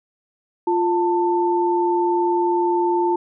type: tone pair together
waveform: sine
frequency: 349.6 / 889.4 Hz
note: F4 / A5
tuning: +2 / +18 cents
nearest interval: octave + major third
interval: 1616 cents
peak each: -18 / -20 dBFS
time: 0.67-3.16 s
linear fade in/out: 5 ms
effects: none